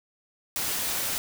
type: noise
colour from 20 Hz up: white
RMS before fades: -29 dBFS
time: 0.56-1.18 s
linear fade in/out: 0 ms
effects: none